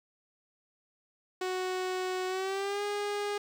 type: tone with pitch glide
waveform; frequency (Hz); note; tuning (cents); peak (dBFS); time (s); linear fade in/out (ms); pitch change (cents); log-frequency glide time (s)
sawtooth; 370 to 410.5; F#4 to G#4; 0 to -20; -27; 1.41-3.38; 5; +180; 2.27-2.83
effects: low-pass 7000 Hz 12 dB/octave + 9-bit